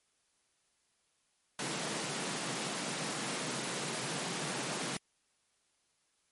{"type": "high-pass noise", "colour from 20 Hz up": "pink", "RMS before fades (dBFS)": -37, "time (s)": [1.59, 4.97], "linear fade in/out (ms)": 2, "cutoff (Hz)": 130, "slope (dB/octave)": 96, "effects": ["white hiss -75 dBFS RMS until 6.31 s", "MP3 48 kbps"]}